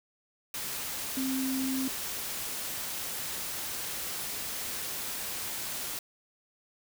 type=tone in noise; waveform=sine; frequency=263.6 Hz; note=C4; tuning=13 cents sharp; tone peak=-29 dBFS; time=1.17-1.88 s; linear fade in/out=2 ms; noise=white; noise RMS=-36 dBFS; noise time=0.54-5.99 s; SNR=+4 dB; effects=none